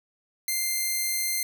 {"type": "tone", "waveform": "5% pulse", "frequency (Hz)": 2093, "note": "C7", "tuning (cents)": 0, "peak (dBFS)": -15, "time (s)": [0.48, 1.43], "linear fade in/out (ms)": 2, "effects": []}